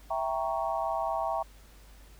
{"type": "chord", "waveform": "sine", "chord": "E diminished seventh", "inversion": "none", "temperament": "equal", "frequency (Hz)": [659.3, 784, 932.3, 1108.7], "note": ["E5", "G5", "Bb5", "Db6"], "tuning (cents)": [0, 0, 0, 0], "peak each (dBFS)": [-32, -33, -34, -36], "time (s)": [0.1, 1.43], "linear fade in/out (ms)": 10, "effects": ["added 50 Hz sine -51 dBFS peak until 2.19 s", "pink hiss -58 dBFS RMS until 2.19 s"]}